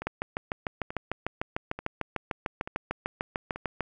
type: two click trains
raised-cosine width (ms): 0.5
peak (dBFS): -21 / -14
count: 5 / 26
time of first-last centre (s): 0.02-3.56 / 0.07-3.807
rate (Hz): 1.13 / 6.69
effects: none